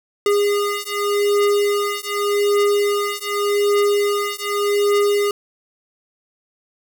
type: beating tone pair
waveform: square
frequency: 408.1 / 408.95 Hz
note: G#4 / G#4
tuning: -30 / -27 cents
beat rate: 0.85 Hz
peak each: -20 dBFS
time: 0.26-5.31 s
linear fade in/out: 2 ms
effects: none